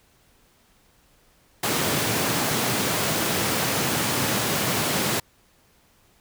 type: high-pass noise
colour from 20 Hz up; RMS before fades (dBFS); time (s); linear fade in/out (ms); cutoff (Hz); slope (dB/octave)
pink; -24; 1.63-5.2; 5; 110; 24
effects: pink hiss -60 dBFS RMS until 6.2 s